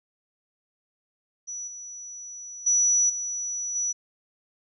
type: tone with level steps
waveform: sine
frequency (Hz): 5900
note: F#8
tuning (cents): -6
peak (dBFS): -32 / -37 / -18 / -28 / -24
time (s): 1.47-3.93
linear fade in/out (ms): 20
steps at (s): 1.67 / 2.66 / 3.09 / 3.75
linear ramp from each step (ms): 10
effects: none